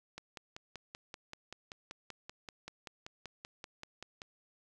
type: click train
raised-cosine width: 0.2 ms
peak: -27 dBFS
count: 22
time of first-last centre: 0.18-4.218 s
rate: 5.2 Hz
effects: none